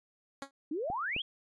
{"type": "tone with exponential decay", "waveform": "10% pulse", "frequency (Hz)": 275.1, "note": "C#4", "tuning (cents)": -13, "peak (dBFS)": -27, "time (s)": [0.42, 0.51], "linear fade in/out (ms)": 1, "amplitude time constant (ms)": 19}
{"type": "exponential sweep", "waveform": "sine", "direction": "up", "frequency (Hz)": [281.6, 3394], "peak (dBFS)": -32, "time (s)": [0.71, 1.22], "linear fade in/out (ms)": 5}
{"type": "clicks", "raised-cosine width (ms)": 2, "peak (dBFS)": -27, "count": 2, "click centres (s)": [0.901, 1.164]}
{"effects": ["resampled to 22050 Hz"]}